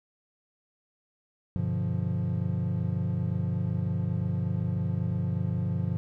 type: chord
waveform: triangle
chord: G dominant seventh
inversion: none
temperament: equal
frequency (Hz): 98 / 123.47 / 146.83 / 174.61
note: G2 / B2 / D3 / F3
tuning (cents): 0 / 0 / 0 / 0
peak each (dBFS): -29 / -30 / -32 / -29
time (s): 1.56-5.97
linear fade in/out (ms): 0
effects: none